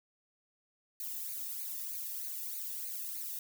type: noise with flanger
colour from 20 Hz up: violet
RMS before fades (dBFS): -40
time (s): 1-3.39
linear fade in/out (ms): 2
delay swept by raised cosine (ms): 0.45 to 1.14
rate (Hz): 3.2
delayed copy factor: +0.75
effects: none